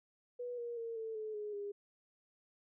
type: tone with pitch steps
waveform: sine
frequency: 488.7 / 474 / 459.7 / 445.8 / 432.4 / 419.3 / 406.7 Hz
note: B4 / A#4 / A#4 / A4 / A4 / G#4 / G#4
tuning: -18 / +29 / -24 / +23 / -30 / +17 / -36 cents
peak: -39 dBFS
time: 0.39-1.72 s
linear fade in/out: 10 ms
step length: 190 ms
effects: none